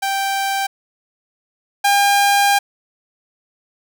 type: tone pair in turn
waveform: sawtooth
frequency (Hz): 784 / 804.2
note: G5 / G5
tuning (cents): 0 / +44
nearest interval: unison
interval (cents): 44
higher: second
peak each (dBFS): -14 / -8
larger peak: second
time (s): 0.02-0.67 / 1.84-2.59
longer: second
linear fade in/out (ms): 10
effects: none